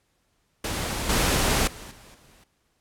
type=noise with level steps; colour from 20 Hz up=pink; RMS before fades=-29 / -22 / -41 / -49 / -55 dBFS; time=0.64-2.44 s; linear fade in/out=5 ms; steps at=1.09 / 1.67 / 1.91 / 2.14 s; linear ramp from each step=5 ms; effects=pink hiss -70 dBFS RMS until 2.8 s + low-pass 12000 Hz 12 dB/octave